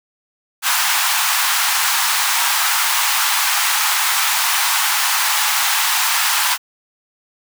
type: high-pass noise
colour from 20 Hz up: pink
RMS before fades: -17 dBFS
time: 0.62-6.58 s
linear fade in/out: 50 ms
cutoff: 830 Hz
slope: 48 dB/octave
effects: none